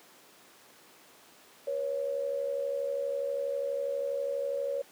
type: tone pair together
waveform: sine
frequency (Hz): 484.2 / 556.5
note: B4 / C#5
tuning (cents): -34 / +7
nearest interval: major second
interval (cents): 241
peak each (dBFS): -35 / -30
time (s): 1.67-4.82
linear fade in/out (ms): 5
effects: pink hiss -56 dBFS RMS until 4.91 s + high-pass 300 Hz 12 dB/octave